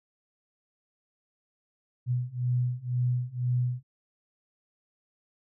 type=beating tone pair; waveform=sine; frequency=122.9 / 124.9 Hz; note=B2 / B2; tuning=-8 / +20 cents; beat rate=2 Hz; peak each=-29 / -28 dBFS; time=2.06-3.83 s; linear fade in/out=50 ms; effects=none